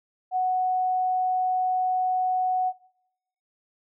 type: tone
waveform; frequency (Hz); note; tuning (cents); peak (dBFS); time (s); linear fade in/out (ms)
sine; 740; F#5; 0; -21; 0.31-2.73; 50
effects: noise-tail reverb RT60 0.8 s tail -20 dB re dry